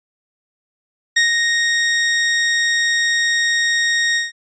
sawtooth tone with ADSR envelope, 1864.7 Hz, A#6, in tune, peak -7 dBFS, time 1.16-4.32 s, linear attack 9 ms, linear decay 130 ms, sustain -4 dB, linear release 160 ms, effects resampled to 16000 Hz

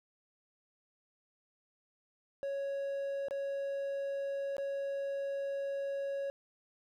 triangle tone with dropouts, 554.4 Hz, C#5, in tune, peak -32 dBFS, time 2.43-6.3 s, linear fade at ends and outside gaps 0 ms, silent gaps 3.284-3.309 / 4.567-4.582 s, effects none

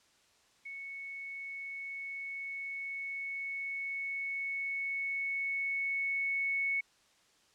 sine tone with level ramp, 2211 Hz, C#7, 5 cents flat, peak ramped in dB -41 to -29 dBFS, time 0.65-6.81 s, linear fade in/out 10 ms, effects white hiss -67 dBFS RMS until 7.54 s + low-pass 7000 Hz 12 dB/octave

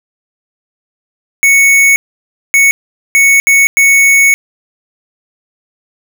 square tone bursts at uneven times, 2217 Hz, C#7, in tune, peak -5 dBFS, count 5, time 1.43-1.96 / 2.54-2.71 / 3.15-3.4 / 3.47-3.67 / 3.77-4.34 s, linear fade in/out 0 ms, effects none

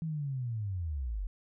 sine linear sweep, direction down, 164.81 to 41.59 Hz, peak -32 dBFS, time 0.02-1.27 s, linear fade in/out 0 ms, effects none

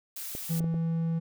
blue noise, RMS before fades -38 dBFS, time 0.16-0.6 s, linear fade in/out 5 ms
clicks, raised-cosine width 2 ms, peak -25 dBFS, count 4, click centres 0.351 / 0.606 / 0.643 / 0.743 s
triangle tone, 164.81 Hz, E3, in tune, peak -24 dBFS, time 0.49-1.2 s, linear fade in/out 20 ms
effects none

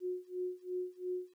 sine tone with tremolo, 363.5 Hz, F#4, 31 cents flat, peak -33 dBFS, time 0-1.34 s, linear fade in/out 50 ms, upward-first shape sine, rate 2.9 Hz, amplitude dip 95%, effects 12-bit

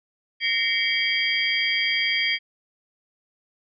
sine tone cluster, 1855 / 2079 / 2276 / 3231 / 4750 Hz, A#6 / C7 / C#7 / G#7 / D8, -9 / -12 / +45 / -48 / +19 cents, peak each -28 / -29 / -25 / -25 / -30 dBFS, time 0.4-2.39 s, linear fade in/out 50 ms, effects none

